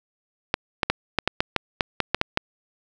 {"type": "clicks", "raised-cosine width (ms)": 0.3, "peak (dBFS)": -3, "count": 12, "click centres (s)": [0.541, 0.832, 0.9, 1.187, 1.276, 1.405, 1.563, 1.808, 2.003, 2.146, 2.214, 2.374], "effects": []}